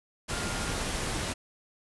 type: tone in noise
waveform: sine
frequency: 1408 Hz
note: F6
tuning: 14 cents sharp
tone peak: -41 dBFS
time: 0.3-0.76 s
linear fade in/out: 20 ms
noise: pink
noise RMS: -32 dBFS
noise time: 0.28-1.34 s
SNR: -12 dB
effects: resampled to 24000 Hz